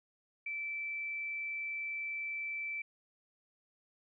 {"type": "tone", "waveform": "sine", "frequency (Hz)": 2325, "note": "D7", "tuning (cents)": -18, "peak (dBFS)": -36, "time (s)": [0.46, 2.82], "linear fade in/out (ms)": 5, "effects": []}